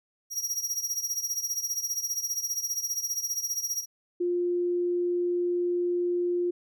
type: tone with tremolo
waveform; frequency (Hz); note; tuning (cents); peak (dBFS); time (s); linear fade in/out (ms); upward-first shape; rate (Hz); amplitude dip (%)
40% pulse; 5690; F8; +31; -24; 0.3-3.86; 50; triangle; 15; 85
type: tone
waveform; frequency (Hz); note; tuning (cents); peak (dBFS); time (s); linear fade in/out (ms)
sine; 352.2; F4; +15; -24; 4.2-6.51; 10
effects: none